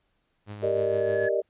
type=tone with tremolo; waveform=sawtooth; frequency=103.83 Hz; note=G#2; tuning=in tune; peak=-31 dBFS; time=0.46-1.29 s; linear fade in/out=50 ms; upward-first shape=sine; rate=6.5 Hz; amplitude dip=40%
type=chord; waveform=sine; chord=Eb major seventh; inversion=first; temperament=equal; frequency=392 / 466.2 / 587.3 / 622.3 Hz; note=G4 / Bb4 / D5 / Eb5; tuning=0 / 0 / 0 / 0 cents; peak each=-28 dBFS; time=0.62-1.42 s; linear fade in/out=20 ms
type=tone with exponential growth; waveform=sine; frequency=1703 Hz; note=G#6; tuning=43 cents sharp; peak=-28 dBFS; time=0.64-1.29 s; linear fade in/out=5 ms; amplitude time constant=140 ms
effects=pink hiss -73 dBFS RMS until 1.49 s + resampled to 8000 Hz